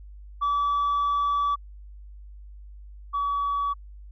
sine tone pair in turn, 1150 / 1138.1 Hz, D6 / C#6, -37 / +45 cents, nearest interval unison, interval 18 cents, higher first, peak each -19 / -22 dBFS, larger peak first, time 0.41-1.56 / 3.13-3.74 s, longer first, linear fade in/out 20 ms, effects tanh soft clip ceiling -20 dBFS + added 50 Hz sine -41 dBFS peak until 4.11 s

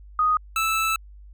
sine / 25% pulse tone pair in turn, 1244.5 / 1315.8 Hz, D#6 / E6, 0 / -4 cents, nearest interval minor second, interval 96 cents, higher second, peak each -17 dBFS, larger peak neither, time 0.19-0.37 / 0.56-0.96 s, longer second, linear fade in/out 2 ms, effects added 50 Hz sine -42 dBFS peak until 1.33 s

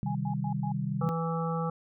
sine chord, C minor, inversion none, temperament equal, 130.81 / 155.56 / 196 Hz, C3 / Eb3 / G3, 0 / 0 / 0 cents, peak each -33 dBFS, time 0.03-1.09 s, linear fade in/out 0 ms
sine tone bursts, 830.6 Hz, G#5, in tune, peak -35 dBFS, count 4, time 0.06-0.72 s, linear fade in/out 5 ms, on 90 ms, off 100 ms
harmonic tone, 164.81 Hz, E3, in tune, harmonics 1 / 3 / 5 / 7 / 8, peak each -30 / -35 / -37 / -38 / -39 dBFS, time 1.01-1.7 s, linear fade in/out 5 ms
effects none

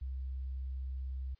sine tone, 65.41 Hz, C2, in tune, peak -36 dBFS, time 0.01-1.35 s, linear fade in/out 10 ms, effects white hiss -75 dBFS RMS until 1.39 s + resampled to 11025 Hz

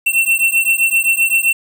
square beating tone pair, 2700 / 2707.7 Hz, E7 / E7, +41 / +46 cents, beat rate 7.7 Hz, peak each -16 / -15 dBFS, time 0.06-1.53 s, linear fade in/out 10 ms, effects 7-bit

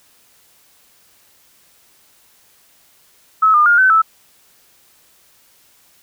sine tone with pitch steps, 1292 / 1209 / 1417 / 1524 / 1312 Hz, E6 / D6 / F6 / G6 / E6, -35 / +50 / +25 / -49 / -9 cents, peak -8 dBFS, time 3.42-4.02 s, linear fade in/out 10 ms, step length 120 ms, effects white hiss -53 dBFS RMS until 6.02 s

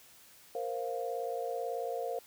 sine chord, Bb suspended second, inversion none, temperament just, 466.2 / 524.4 / 699.2 Hz, Bb4 / C5 / F5, 0 / +4 / +2 cents, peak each -37 / -38 / -38 dBFS, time 0.55-2.19 s, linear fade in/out 2 ms, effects white hiss -58 dBFS RMS until 2.26 s

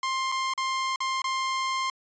sawtooth tone with dropouts, 1055 Hz, C6, 14 cents sharp, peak -22 dBFS, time 0.03-1.9 s, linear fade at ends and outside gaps 2 ms, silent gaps 0.318-0.322 / 0.537-0.577 / 0.96-1.004 / 1.219-1.242 s, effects resampled to 16000 Hz

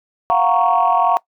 sine chord, Gb major seventh, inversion third, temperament equal, 698.5 / 740 / 932.3 / 1108.7 Hz, F5 / Gb5 / Bb5 / Db6, 0 / 0 / 0 / 0 cents, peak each -17 dBFS, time 0.3-1.17 s, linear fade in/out 0 ms, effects noise-tail reverb RT60 0.1 s tail -20 dB re dry + tanh soft clip ceiling -4 dBFS

